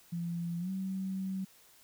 sine tone with pitch glide, 170.7 to 190.5 Hz, F3 to G3, -39 to -49 cents, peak -33 dBFS, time 0.12-1.45 s, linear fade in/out 10 ms, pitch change +190 cents, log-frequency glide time 0.59-0.7 s, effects white hiss -61 dBFS RMS until 1.83 s

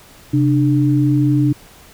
sine tone pair together, 132.57 / 297.6 Hz, C3 / D4, +23 / +23 cents, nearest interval octave + major second, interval 1400 cents, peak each -14 dBFS, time 0.33-1.53 s, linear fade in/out 10 ms, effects pink hiss -44 dBFS RMS until 1.93 s

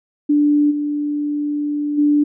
sine tone with level steps, 293.7 Hz, D4, in tune, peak -11 / -18 / -11 dBFS, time 0.29-2.24 s, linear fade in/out 10 ms, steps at 0.7 / 1.97 s, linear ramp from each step 20 ms, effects none

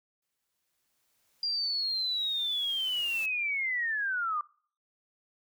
white noise with exponential growth, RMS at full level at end -45 dBFS, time 0.22-3.26 s, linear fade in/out 5 ms, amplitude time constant 660 ms
sine linear sweep, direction down, 4806 to 1174.7 Hz, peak -28 dBFS, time 1.43-4.41 s, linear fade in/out 2 ms
effects noise-tail reverb RT60 0.5 s tail -24 dB re dry

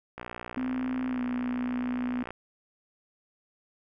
click train, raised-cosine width 0.5 ms, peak -23 dBFS, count 129, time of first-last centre 0.18-2.306 s, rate 60.2 Hz
sine tone with pitch glide, 255.7 to 248 Hz, C4 to B3, -40 to +7 cents, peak -28 dBFS, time 0.57-2.23 s, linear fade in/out 2 ms, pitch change -53 cents, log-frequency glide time 1.09-1.22 s
effects none

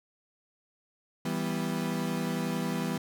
35% pulse chord, E minor, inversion none, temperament equal, 164.81 / 196 / 246.9 Hz, E3 / G3 / B3, 0 / 0 / 0 cents, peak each -32 dBFS, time 1.25-2.98 s, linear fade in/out 5 ms, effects none

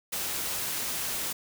white noise, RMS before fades -32 dBFS, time 0.12-1.33 s, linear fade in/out 10 ms, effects none

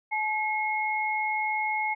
sine tone pair together, 858.4 / 2163 Hz, A5 / C#7, -43 / -43 cents, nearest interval octave + major third, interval 1600 cents, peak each -28 dBFS, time 0.11-1.95 s, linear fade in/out 20 ms, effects none

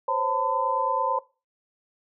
sine tone cluster, 514 / 543 / 901 / 1011 Hz, C5 / C#5 / A5 / B5, -31 / -36 / +41 / +40 cents, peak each -32 / -29 / -26 / -26 dBFS, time 0.08-1.19 s, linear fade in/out 5 ms, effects noise-tail reverb RT60 0.3 s tail -20 dB re dry

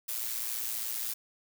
blue noise with amplitude modulation, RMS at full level -32 dBFS, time 0.08-1.14 s, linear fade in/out 10 ms, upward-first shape sine, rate 115 Hz, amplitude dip 60%, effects none

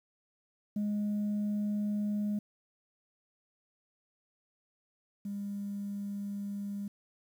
sine tone pair in turn, 207.7 / 201.7 Hz, G#3 / G3, 0 / +50 cents, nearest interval minor second, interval 50 cents, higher first, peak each -27 / -34 dBFS, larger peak first, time 0.76-2.39 / 5.25-6.88 s, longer neither, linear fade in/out 5 ms, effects tanh soft clip ceiling -28 dBFS + 10-bit

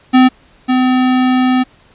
square tone pair in turn, 256.4 / 255.2 Hz, C4 / C4, -35 / -43 cents, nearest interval unison, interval 8 cents, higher first, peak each -5 / -10 dBFS, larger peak first, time 0.13-0.29 / 0.68-1.64 s, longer second, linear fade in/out 20 ms, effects pink hiss -48 dBFS RMS until 1.94 s + resampled to 8000 Hz

